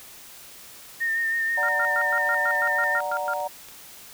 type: tone with vibrato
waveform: sine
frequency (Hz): 1825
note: A#6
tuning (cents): -37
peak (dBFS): -22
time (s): 1-3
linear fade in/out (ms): 20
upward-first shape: sine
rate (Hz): 6.2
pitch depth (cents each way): 28
type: chord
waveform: sine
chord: D augmented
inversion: none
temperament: equal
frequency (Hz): 587.3 / 740 / 932.3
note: D5 / F#5 / A#5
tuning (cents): 0 / 0 / 0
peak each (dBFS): -30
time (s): 1.57-3.48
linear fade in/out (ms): 10
type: tone bursts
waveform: sine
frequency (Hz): 1396.9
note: F6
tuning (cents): 0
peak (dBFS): -25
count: 11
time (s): 1.63-3.335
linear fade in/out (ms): 0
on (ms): 55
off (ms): 110
type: click train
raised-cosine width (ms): 0.2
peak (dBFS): -27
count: 6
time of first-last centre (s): 2.27-3.686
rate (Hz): 3.53
effects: white hiss -45 dBFS RMS until 4.13 s